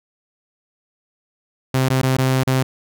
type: tone with dropouts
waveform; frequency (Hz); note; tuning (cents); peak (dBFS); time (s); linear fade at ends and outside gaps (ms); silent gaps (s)
sawtooth; 130.81; C3; 0; -11; 1.74-2.63; 5; 1.888-1.901 / 2.017-2.031 / 2.169-2.184 / 2.435-2.472
effects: none